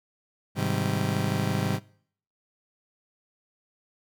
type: chord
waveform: 35% pulse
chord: Ab major seventh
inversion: none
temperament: just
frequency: 103.83 / 129.78 / 155.74 / 194.67 Hz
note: Ab2 / C3 / Eb3 / G3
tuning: 0 / -14 / +2 / -12 cents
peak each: -29 dBFS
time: 0.55-1.8 s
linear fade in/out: 50 ms
effects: noise-tail reverb RT60 0.6 s tail -23 dB re dry